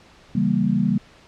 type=chord; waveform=sine; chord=C# diminished seventh; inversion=none; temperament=equal; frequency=138.59 / 164.81 / 196 / 233.1 Hz; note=C#3 / E3 / G3 / Bb3; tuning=0 / 0 / 0 / 0 cents; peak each=-26 / -25 / -20 / -22 dBFS; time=0.35-0.98 s; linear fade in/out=5 ms; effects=pink hiss -50 dBFS RMS until 1.27 s + low-pass 5000 Hz 12 dB/octave